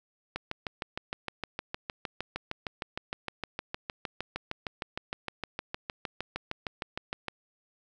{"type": "click train", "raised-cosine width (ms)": 0.3, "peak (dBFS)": -17, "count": 46, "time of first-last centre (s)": [0.36, 7.283], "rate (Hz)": 6.5, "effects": []}